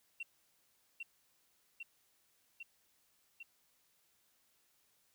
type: tone with echo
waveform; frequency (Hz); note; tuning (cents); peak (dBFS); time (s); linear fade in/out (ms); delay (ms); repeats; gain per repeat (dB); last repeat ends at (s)
sine; 2727; F7; -42; -38; 0.2-0.23; 5; 800; 4; -2; 3.43
effects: tanh soft clip ceiling -37 dBFS + white hiss -74 dBFS RMS until 5.14 s